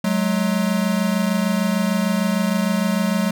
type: tone pair together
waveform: square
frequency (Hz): 185.8 / 212.4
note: F#3 / G#3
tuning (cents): +7 / +39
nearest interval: major second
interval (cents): 232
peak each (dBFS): -21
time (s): 0.04-3.31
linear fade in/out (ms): 5
effects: none